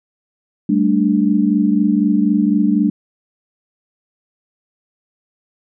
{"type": "chord", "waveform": "sine", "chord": "G suspended second", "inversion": "none", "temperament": "equal", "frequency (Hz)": [196, 220, 293.7], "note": ["G3", "A3", "D4"], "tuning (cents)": [0, 0, 0], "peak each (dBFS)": -16, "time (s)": [0.69, 2.9], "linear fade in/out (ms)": 5, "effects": []}